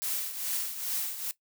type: noise with tremolo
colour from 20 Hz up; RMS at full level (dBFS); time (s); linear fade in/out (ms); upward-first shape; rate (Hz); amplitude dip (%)
blue; -30; 0.02-1.31; 0; triangle; 2.4; 70
effects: noise-tail reverb RT60 0.1 s tail -17 dB re dry